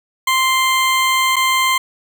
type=tone with dropouts; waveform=20% pulse; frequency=1046.5 Hz; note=C6; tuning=in tune; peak=-8 dBFS; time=0.27-1.78 s; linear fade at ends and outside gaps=5 ms; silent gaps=1.359-1.364 s; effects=none